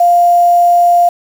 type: tone with quantisation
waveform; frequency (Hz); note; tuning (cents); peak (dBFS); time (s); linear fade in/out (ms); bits
sine; 698.5; F5; 0; -5; 0-1.09; 5; 5
effects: none